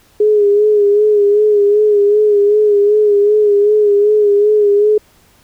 sine tone with vibrato, 415.3 Hz, G#4, in tune, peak -7 dBFS, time 0.2-4.98 s, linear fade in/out 5 ms, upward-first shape sine, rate 2.6 Hz, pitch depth 46 cents each way, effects pink hiss -50 dBFS RMS until 5.43 s

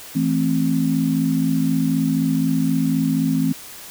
sine chord, A minor, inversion second, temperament just, 165 / 220 / 264 Hz, E3 / A3 / C4, +2 / 0 / +16 cents, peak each -21 / -23 / -19 dBFS, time 0.15-3.53 s, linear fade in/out 10 ms, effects white hiss -38 dBFS RMS until 3.9 s

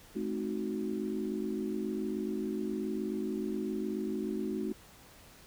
sine chord, A diminished seventh, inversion none, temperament equal with one note detuned, 214.5 / 261.6 / 311.1 / 370 Hz, A3 / C4 / Eb4 / Gb4, -44 / 0 / 0 / 0 cents, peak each -36 / -40 / -38 / -37 dBFS, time 0.15-4.73 s, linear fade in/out 10 ms, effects pink hiss -56 dBFS RMS until 5.46 s

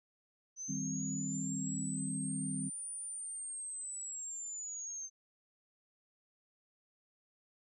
sine linear two-way sweep, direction up then down, 6060 to 9420 to 6250 Hz, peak -40 dBFS, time 0.56-5.1 s, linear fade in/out 50 ms, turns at 2.91 s
sine chord, C minor, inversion first, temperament just, 156.98 / 196.22 / 261.6 Hz, Eb3 / G3 / C4, +16 / +2 / 0 cents, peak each -41 / -40 / -40 dBFS, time 0.68-2.7 s, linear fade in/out 20 ms
effects none

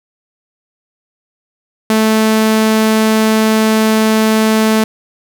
sawtooth tone, 218.9 Hz, A3, 9 cents flat, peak -5 dBFS, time 1.9-4.84 s, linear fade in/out 2 ms, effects none

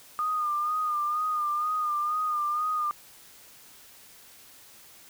sine tone with vibrato, 1218 Hz, D#6, 37 cents flat, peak -25 dBFS, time 0.19-2.91 s, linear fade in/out 0 ms, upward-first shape sine, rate 2.1 Hz, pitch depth 45 cents each way, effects white hiss -52 dBFS RMS until 5.09 s

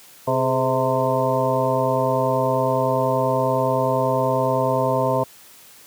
harmonic tone with a mistuned harmonic, 130 Hz, C3, 11 cents flat, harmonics 1 / 2 / 3 / 4 / 5 / 7 / 8, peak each -25 / -28 / -27 / -23 / -23 / -25 / -27 dBFS, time 0.27-5.24 s, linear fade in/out 10 ms, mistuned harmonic 3, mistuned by +82 cents, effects white hiss -47 dBFS RMS until 5.86 s + high-pass 80 Hz 12 dB/octave

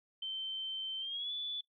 sine tone with pitch glide, 3102 to 3462 Hz, G7 to A7, -19 to -29 cents, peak -36 dBFS, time 0.22-1.61 s, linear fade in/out 5 ms, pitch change +190 cents, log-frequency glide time 0.99-1.32 s, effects noise-tail reverb RT60 0.1 s tail -18 dB re dry

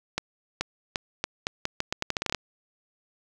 accelerating click train, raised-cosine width 0.2 ms, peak -9 dBFS, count 16, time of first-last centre 0.18-2.347 s, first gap 430 ms, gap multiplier 0.81, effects none

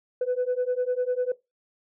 sine beating tone pair, 493.9 / 503.9 Hz, B4 / B4, 0 / +35 cents, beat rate 10 Hz, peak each -25 dBFS, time 0.21-1.32 s, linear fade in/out 5 ms, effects noise-tail reverb RT60 0.2 s tail -19 dB re dry + tanh soft clip ceiling -19 dBFS

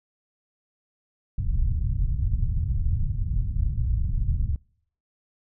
pink low-pass noise, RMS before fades -24 dBFS, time 1.38-4.56 s, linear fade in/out 5 ms, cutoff 120 Hz, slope 24 dB/octave, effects noise-tail reverb RT60 0.6 s tail -25 dB re dry

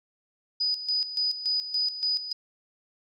sine tone with tremolo, 4969 Hz, D#8, 3 cents flat, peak -23 dBFS, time 0.6-2.33 s, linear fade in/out 10 ms, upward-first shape square, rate 3.5 Hz, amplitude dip 70%, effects none

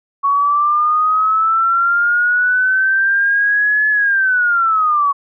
sine linear two-way sweep, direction up then down, 1112 to 1717 to 1112 Hz, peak -11 dBFS, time 0.23-5.13 s, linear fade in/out 20 ms, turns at 3.89 s, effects none

